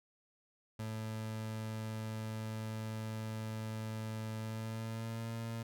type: tone with pitch glide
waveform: 30% pulse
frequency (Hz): 109.9 to 114.43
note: A2 to A#2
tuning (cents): -2 to -32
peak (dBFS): -36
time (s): 0.79-5.63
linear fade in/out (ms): 5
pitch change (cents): +70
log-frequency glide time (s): 4.39-5.33
effects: none